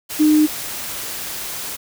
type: tone in noise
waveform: sine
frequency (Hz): 305.2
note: D#4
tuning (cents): -33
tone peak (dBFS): -10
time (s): 0.19-0.47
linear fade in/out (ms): 20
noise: white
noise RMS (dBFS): -28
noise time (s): 0.09-1.77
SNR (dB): +15
effects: none